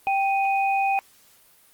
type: tone pair together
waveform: sine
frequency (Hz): 784 / 2489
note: G5 / D#7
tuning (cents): 0 / 0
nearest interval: octave + minor sixth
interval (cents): 2000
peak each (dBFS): -20 / -27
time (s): 0.07-0.99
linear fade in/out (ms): 0
effects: white hiss -56 dBFS RMS until 1.73 s + Opus 32 kbps